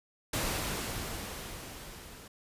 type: noise with level ramp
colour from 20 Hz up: pink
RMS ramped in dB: -31 to -50 dBFS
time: 0.33-2.28 s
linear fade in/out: 5 ms
effects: resampled to 32000 Hz